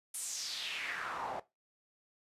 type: noise with band-pass filter sweep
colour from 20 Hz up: pink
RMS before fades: -40 dBFS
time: 0.14-1.4 s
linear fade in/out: 5 ms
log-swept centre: 10000 to 650 Hz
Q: 3.4
effects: noise-tail reverb RT60 0.2 s tail -17 dB re dry + resampled to 32000 Hz